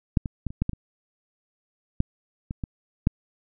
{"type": "clicks", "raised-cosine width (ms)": 5, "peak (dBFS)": [-6, -17, -15, -25, -10, -13, -22, -8, -18, -17, -6], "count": 11, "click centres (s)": [0.172, 0.258, 0.467, 0.505, 0.62, 0.694, 0.733, 2.004, 2.509, 2.638, 3.071], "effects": []}